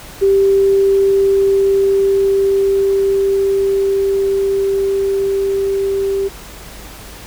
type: tone with level ramp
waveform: sine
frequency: 392 Hz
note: G4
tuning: in tune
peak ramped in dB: -8 to -14 dBFS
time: 0.21-6.29 s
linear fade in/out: 20 ms
effects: added 50 Hz sine -37 dBFS peak until 7.26 s + pink hiss -35 dBFS RMS until 7.26 s